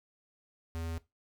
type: tone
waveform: square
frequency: 82.41 Hz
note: E2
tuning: in tune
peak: -36 dBFS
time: 0.75-0.98 s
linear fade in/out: 0 ms
effects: noise-tail reverb RT60 0.2 s tail -17 dB re dry

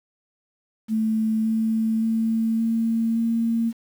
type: tone with pitch steps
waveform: sine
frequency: 220 / 222.3 / 224.6 / 227 / 229.3 Hz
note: A3 / A3 / A3 / A#3 / A#3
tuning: 0 / +18 / +36 / -46 / -28 cents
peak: -19 dBFS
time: 0.88-3.73 s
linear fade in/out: 50 ms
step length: 570 ms
effects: 8-bit

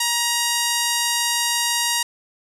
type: tone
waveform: 5% pulse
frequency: 946 Hz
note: A#5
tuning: 25 cents sharp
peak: -6 dBFS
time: 0-2.03 s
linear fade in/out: 5 ms
effects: low-pass 11000 Hz 12 dB/octave + 8-bit

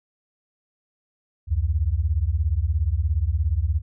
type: beating tone pair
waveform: sine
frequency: 69.3 / 86.3 Hz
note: C#2 / F2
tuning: 0 / -20 cents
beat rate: 17 Hz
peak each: -22 / -22 dBFS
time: 1.47-3.82 s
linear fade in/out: 50 ms
effects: none

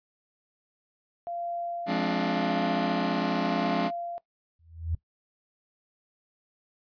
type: tone with tremolo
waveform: sine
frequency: 690 Hz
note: F5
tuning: 21 cents flat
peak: -30 dBFS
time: 1.27-4.18 s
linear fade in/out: 0 ms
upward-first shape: sine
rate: 0.9 Hz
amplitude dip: 45%
type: chord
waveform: sawtooth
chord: D half-diminished seventh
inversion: first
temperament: just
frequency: 176.2 / 211.4 / 264.3 / 293.7 Hz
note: F3 / Ab3 / C4 / D4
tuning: +16 / +31 / +18 / 0 cents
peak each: -27 dBFS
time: 1.86-3.91 s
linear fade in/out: 50 ms
type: tone with exponential growth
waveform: sine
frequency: 82.41 Hz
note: E2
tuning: in tune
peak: -23 dBFS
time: 4.59-4.95 s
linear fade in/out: 5 ms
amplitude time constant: 78 ms
effects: noise-tail reverb RT60 0.1 s tail -18 dB re dry + resampled to 11025 Hz

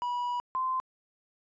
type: tone pair in turn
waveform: triangle / sine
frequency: 975 / 1035.7 Hz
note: B5 / C6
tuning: -23 / -18 cents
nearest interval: minor second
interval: 105 cents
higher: second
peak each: -27 dBFS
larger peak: neither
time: 0.02-0.4 / 0.55-0.8 s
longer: first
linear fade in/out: 0 ms
effects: resampled to 16000 Hz

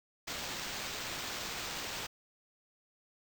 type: noise with sample-and-hold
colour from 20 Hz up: blue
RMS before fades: -40 dBFS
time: 0.27-2.07 s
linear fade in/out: 10 ms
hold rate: 11025 Hz
effects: none

